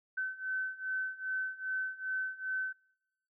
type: beating tone pair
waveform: sine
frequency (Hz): 1525 / 1527.5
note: G6 / G6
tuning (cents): -48 / -45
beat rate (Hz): 2.5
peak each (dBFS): -38 / -36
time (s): 0.17-2.73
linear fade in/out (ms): 10
effects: noise-tail reverb RT60 0.9 s tail -24 dB re dry